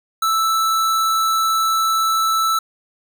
square tone, 1318.5 Hz, E6, in tune, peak -16 dBFS, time 0.22-2.59 s, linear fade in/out 5 ms, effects none

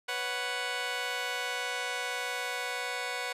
10% pulse chord, B suspended second, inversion none, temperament just, 493.9 / 555.6 / 740.8 Hz, B4 / C#5 / F#5, 0 / +4 / +2 cents, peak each -28 / -32 / -28 dBFS, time 0.08-3.33 s, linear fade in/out 10 ms, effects low-pass 10000 Hz 12 dB/octave

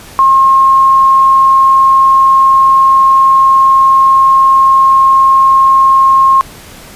sine tone, 1072 Hz, C6, 42 cents sharp, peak -3 dBFS, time 0.19-6.41 s, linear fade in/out 0 ms, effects pink hiss -33 dBFS RMS until 6.95 s + resampled to 32000 Hz

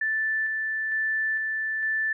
sine tone with tremolo, 1760 Hz, A6, in tune, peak -23 dBFS, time 0.01-2.13 s, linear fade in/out 5 ms, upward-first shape square, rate 1.1 Hz, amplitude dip 25%, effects none

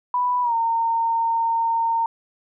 sine tone with pitch glide, 987.8 to 916.3 Hz, B5 to A#5, 0 to -30 cents, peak -18 dBFS, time 0.14-2.06 s, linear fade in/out 2 ms, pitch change -130 cents, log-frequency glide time 0.42-0.54 s, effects none

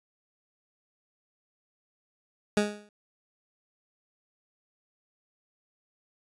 20% pulse tone with exponential decay, 207.7 Hz, G#3, in tune, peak -15 dBFS, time 2.57-2.89 s, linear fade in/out 2 ms, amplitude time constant 69 ms, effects resampled to 24000 Hz

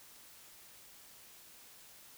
silence, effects white hiss -57 dBFS RMS until 2.17 s

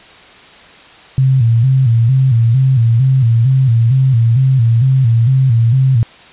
sine tone with vibrato, 123.47 Hz, B2, in tune, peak -7 dBFS, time 1.18-6.03 s, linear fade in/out 0 ms, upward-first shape square, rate 2.2 Hz, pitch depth 120 cents each way, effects white hiss -39 dBFS RMS until 6.32 s + resampled to 8000 Hz

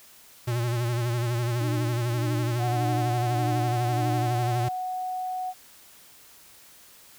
square tone with vibrato, 119.4 Hz, A#2, 42 cents sharp, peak -25 dBFS, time 0.47-4.69 s, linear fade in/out 10 ms, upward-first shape sine, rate 12 Hz, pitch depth 60 cents each way
sine tone with tremolo, 302.8 Hz, D#4, 47 cents flat, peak -30 dBFS, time 1.6-4.43 s, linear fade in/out 10 ms, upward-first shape sine, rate 1.7 Hz, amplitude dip 90%
sine tone with pitch glide, 732 to 739.2 Hz, F#5 to F#5, -19 to -2 cents, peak -28 dBFS, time 2.58-5.54 s, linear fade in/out 50 ms, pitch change +17 cents, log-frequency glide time 2.73-5 s
effects white hiss -52 dBFS RMS until 7.18 s

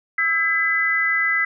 sine tone cluster, 1315 / 1618 / 2008 Hz, E6 / G#6 / B6, -5 / -46 / +28 cents, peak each -26 / -25 / -18 dBFS, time 0.18-1.45 s, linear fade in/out 5 ms, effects none

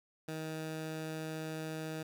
15% pulse tone, 158 Hz, D#3, 27 cents sharp, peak -32 dBFS, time 0.28-2.03 s, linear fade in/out 5 ms, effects none

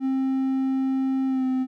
triangle tone with pitch glide, 265.2 to 259.1 Hz, C4 to C4, +23 to -17 cents, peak -19 dBFS, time 0-1.67 s, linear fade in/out 50 ms, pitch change -40 cents, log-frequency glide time 1.27-1.45 s, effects none

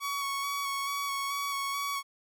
sawtooth tone with vibrato, 1119 Hz, C#6, 16 cents sharp, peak -27 dBFS, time 0-2.03 s, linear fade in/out 50 ms, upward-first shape square, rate 2.3 Hz, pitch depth 15 cents each way, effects none

